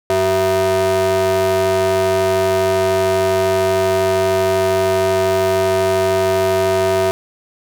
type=ring-modulated tone; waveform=square; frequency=142.1 Hz; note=C#3; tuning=43 cents sharp; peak=-11 dBFS; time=0.1-7.11 s; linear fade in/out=0 ms; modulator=522 Hz; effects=none